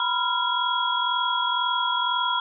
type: tone cluster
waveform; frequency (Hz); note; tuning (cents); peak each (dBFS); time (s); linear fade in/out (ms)
sine; 964 / 1006 / 1382 / 3321; B5 / B5 / F6 / G#7; -42 / +32 / -19 / -1; -27; 0-2.4; 2
effects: none